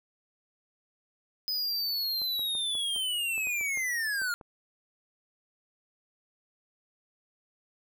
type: linear sweep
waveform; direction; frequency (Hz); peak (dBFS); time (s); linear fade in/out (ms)
square; down; 5040 to 1396.9; -29; 1.48-4.34; 0
type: clicks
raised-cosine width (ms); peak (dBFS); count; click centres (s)
1; -33; 11; 2.218 / 2.394 / 2.552 / 2.752 / 2.962 / 3.379 / 3.471 / 3.611 / 3.774 / 4.218 / 4.412
effects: none